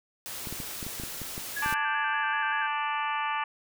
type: noise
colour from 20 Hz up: white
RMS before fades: -38 dBFS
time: 0.26-1.74 s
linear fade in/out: 0 ms
type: clicks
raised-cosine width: 3 ms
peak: -25 dBFS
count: 11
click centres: 0.472 / 0.526 / 0.602 / 0.828 / 0.866 / 0.999 / 1.036 / 1.217 / 1.379 / 1.661 / 1.726 s
type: tone with vibrato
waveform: sine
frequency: 1621 Hz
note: G#6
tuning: 42 cents flat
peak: -30 dBFS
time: 1.56-2.67 s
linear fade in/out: 10 ms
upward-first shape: square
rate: 5.2 Hz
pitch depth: 53 cents each way
type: harmonic tone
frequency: 293.7 Hz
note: D4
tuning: in tune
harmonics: 3 / 4 / 5 / 6 / 7 / 8 / 9 / 10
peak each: -31 / -32 / -41 / -36 / -44 / -38 / -40 / -42 dBFS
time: 1.62-3.44 s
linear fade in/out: 5 ms
effects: none